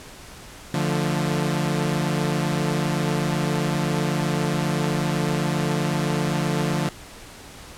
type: chord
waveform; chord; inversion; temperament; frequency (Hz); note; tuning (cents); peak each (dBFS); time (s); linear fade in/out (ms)
sawtooth; D minor; none; equal with one note detuned; 146.83 / 174.61 / 221.4; D3 / F3 / A3; 0 / 0 / +11; -20 / -21 / -26; 0.74-6.89; 2
effects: pink hiss -42 dBFS RMS until 7.77 s + low-pass 11000 Hz 12 dB/octave